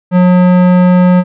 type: tone with tanh clipping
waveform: sine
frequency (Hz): 180.5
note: F#3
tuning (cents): -43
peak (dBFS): -6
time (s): 0.11-1.24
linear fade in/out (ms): 50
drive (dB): 17
effects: none